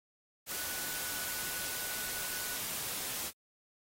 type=tone in noise; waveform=sine; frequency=1480 Hz; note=F#6; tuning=in tune; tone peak=-47 dBFS; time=0.49-2.6 s; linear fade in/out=50 ms; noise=white; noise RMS=-38 dBFS; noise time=0.46-3.32 s; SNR=-12 dB; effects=AAC 48 kbps